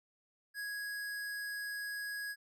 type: tone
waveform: square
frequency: 1661.2 Hz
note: G#6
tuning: in tune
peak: -39 dBFS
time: 0.54-2.36 s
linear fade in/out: 50 ms
effects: none